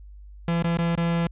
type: tone with dropouts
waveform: 45% pulse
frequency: 169 Hz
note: E3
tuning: 43 cents sharp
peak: -21 dBFS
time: 0.48-1.27 s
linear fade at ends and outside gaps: 2 ms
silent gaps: 0.625-0.642 / 0.772-0.787 / 0.954-0.976 s
effects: added 50 Hz sine -41 dBFS peak until 1.31 s + resampled to 8000 Hz